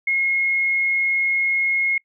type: tone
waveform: sine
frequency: 2159 Hz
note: C#7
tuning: 46 cents flat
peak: -17 dBFS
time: 0.07-1.98 s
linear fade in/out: 5 ms
effects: noise-tail reverb RT60 0.1 s tail -25 dB re dry